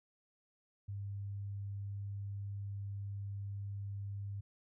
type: tone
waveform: sine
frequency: 100.1 Hz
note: G2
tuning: 37 cents sharp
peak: -39 dBFS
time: 0.88-4.41 s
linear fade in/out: 10 ms
effects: none